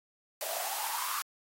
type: noise with high-pass filter sweep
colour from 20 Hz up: white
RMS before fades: -35 dBFS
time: 0.41-1.22 s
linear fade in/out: 0 ms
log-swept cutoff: 600 to 1200 Hz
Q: 9.6
effects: AAC 48 kbps